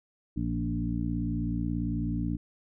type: harmonic tone with a mistuned harmonic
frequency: 58.27 Hz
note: A#1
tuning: in tune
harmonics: 1 / 2 / 3 / 4 / 5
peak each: -34 / -34 / -34 / -34 / -34 dBFS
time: 0.36-2.37 s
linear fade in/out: 10 ms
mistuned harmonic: 3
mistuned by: -15 cents
effects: none